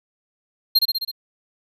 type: tone with echo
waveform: square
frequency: 4195 Hz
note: C8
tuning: 4 cents sharp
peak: -12 dBFS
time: 0.75-0.79 s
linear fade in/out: 10 ms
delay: 65 ms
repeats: 5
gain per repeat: -3 dB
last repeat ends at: 1.115 s
effects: none